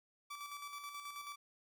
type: tone with tremolo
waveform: sawtooth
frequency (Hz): 1157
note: D6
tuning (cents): -26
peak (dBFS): -40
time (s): 0.3-1.36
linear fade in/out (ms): 10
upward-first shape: square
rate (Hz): 9.3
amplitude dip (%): 45
effects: none